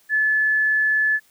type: tone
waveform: sine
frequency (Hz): 1728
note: A6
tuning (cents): -32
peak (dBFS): -16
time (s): 0.09-1.2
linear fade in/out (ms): 50
effects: white hiss -58 dBFS RMS until 1.3 s